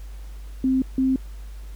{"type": "tone pair in turn", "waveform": "sine", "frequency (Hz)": [261.6, 262.7], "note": ["C4", "C4"], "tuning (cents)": [0, 7], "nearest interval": "unison", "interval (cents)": 7, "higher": "second", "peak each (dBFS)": -17, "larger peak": "neither", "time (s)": [[0.64, 0.82], [0.98, 1.16]], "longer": "neither", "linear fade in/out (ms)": 2, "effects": ["added 50 Hz sine -34 dBFS peak until 1.75 s", "pink hiss -53 dBFS RMS until 1.75 s"]}